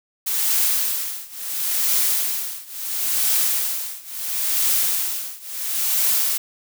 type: noise with tremolo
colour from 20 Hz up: blue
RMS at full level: -18 dBFS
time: 0.26-6.38 s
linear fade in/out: 10 ms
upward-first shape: triangle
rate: 0.73 Hz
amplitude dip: 95%
effects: none